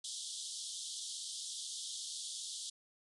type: band-pass noise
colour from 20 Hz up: pink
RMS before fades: -44 dBFS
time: 0.04-2.7 s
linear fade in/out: 5 ms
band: 3200 to 10000 Hz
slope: 96 dB/octave
effects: none